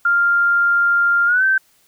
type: tone with pitch glide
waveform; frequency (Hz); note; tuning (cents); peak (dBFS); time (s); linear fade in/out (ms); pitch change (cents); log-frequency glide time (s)
sine; 1396.9 to 1550; F6 to G6; 0 to -20; -12; 0.05-1.58; 5; +180; 1.26-1.44
effects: white hiss -57 dBFS RMS until 1.87 s